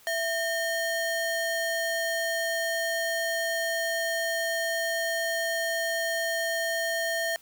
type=ring-modulated tone; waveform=square; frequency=1244.5 Hz; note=D#6; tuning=in tune; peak=-24 dBFS; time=0.07-7.36 s; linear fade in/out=0 ms; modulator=579 Hz; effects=white hiss -56 dBFS RMS until 7.41 s